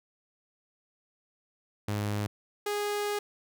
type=tone pair in turn; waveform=sawtooth; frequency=103.83 / 413 Hz; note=G#2 / G#4; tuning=0 / -10 cents; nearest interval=2 octaves; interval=2390 cents; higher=second; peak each=-25 dBFS; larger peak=neither; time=1.88-2.27 / 2.66-3.19 s; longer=second; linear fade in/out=5 ms; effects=none